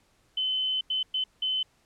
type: tone bursts at uneven times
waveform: sine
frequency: 3046 Hz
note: F#7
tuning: 50 cents sharp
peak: -25 dBFS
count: 4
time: 0.37-0.81 / 0.9-1.03 / 1.14-1.24 / 1.42-1.63 s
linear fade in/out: 5 ms
effects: pink hiss -66 dBFS RMS until 1.85 s + low-pass 10000 Hz 12 dB/octave